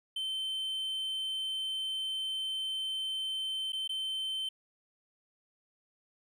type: tone with dropouts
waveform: triangle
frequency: 3090 Hz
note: G7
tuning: 26 cents flat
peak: -31 dBFS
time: 0.16-4.49 s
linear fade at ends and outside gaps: 5 ms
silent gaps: 3.722-3.73 / 3.877-3.892 s
effects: none